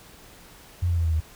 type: tone with pitch steps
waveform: sine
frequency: 88.2 / 85.74 / 83.35 / 81.02 / 78.76 Hz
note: F2 / F2 / E2 / E2 / D#2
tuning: +18 / -31 / +20 / -29 / +22 cents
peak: -20 dBFS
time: 0.82-1.205 s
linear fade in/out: 10 ms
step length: 77 ms
effects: pink hiss -49 dBFS RMS until 1.35 s

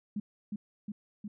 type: tone with echo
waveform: sine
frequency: 207.7 Hz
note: G#3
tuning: in tune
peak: -31 dBFS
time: 0.16-0.2 s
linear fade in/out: 5 ms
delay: 360 ms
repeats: 3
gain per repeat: -2 dB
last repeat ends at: 1.28 s
effects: none

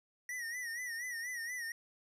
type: tone with vibrato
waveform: square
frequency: 1911 Hz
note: A#6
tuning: 43 cents sharp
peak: -39 dBFS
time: 0.29-1.72 s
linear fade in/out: 2 ms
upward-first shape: sine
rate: 4.2 Hz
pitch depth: 91 cents each way
effects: resampled to 32000 Hz

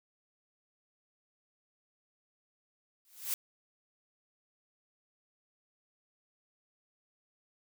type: noise with exponential growth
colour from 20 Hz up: blue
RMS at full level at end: -30 dBFS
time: 3.05-3.34 s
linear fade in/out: 1 ms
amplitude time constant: 62 ms
effects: none

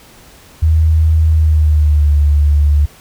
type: tone with pitch glide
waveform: sine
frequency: 79.4 to 73.23 Hz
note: D#2 to D2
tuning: +36 to -4 cents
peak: -7 dBFS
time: 0.62-2.86 s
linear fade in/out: 10 ms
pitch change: -140 cents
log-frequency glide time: 1.3-2.12 s
effects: pink hiss -42 dBFS RMS until 3 s

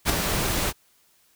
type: noise with ADSR envelope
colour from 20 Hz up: pink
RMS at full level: -19 dBFS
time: 0.05-0.73 s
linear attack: 45 ms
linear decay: 10 ms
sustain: -6 dB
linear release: 44 ms
effects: white hiss -62 dBFS RMS until 1.35 s

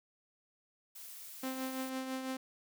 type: noise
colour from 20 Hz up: blue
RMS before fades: -49 dBFS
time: 0.95-1.9 s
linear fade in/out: 10 ms
type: tone with tremolo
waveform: sawtooth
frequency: 261.6 Hz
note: C4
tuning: in tune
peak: -31 dBFS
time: 1.43-2.37 s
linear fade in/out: 5 ms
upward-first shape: triangle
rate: 6 Hz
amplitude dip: 50%
effects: none

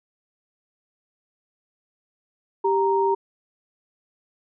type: tone pair together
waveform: sine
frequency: 392 / 932.3 Hz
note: G4 / A#5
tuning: 0 / 0 cents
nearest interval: octave + minor third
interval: 1500 cents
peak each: -20 / -21 dBFS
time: 2.64-3.15 s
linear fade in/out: 10 ms
effects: none

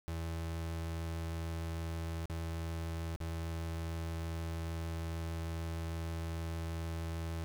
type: tone with dropouts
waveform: 35% pulse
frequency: 82.41 Hz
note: E2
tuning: in tune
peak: -35 dBFS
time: 0.08-7.44 s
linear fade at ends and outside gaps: 0 ms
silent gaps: 2.256-2.298 / 3.161-3.203 s
effects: none

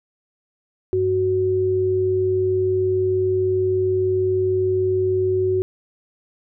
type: tone pair together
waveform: sine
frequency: 98.5 / 371.9 Hz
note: G2 / F#4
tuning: +9 / +9 cents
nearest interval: octave + major seventh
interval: 2300 cents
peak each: -26 / -17 dBFS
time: 0.93-5.62 s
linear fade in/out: 0 ms
effects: none

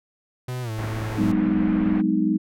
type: tone with pitch glide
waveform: 45% pulse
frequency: 125.9 to 109.6 Hz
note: B2 to A2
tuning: +34 to -6 cents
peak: -27 dBFS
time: 0.48-1.32 s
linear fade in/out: 5 ms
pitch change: -240 cents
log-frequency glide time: 0.62-0.71 s
type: low-pass noise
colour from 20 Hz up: pink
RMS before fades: -34 dBFS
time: 0.77-2.02 s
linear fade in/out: 20 ms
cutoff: 2200 Hz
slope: 24 dB/octave
type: chord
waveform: sine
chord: G# minor seventh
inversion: third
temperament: equal with one note detuned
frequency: 185 / 207.7 / 251.3 / 311.1 Hz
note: F#3 / G#3 / B3 / D#4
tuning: 0 / 0 / +30 / 0 cents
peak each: -25 / -23 / -26 / -22 dBFS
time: 1.17-2.38 s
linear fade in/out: 20 ms
effects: none

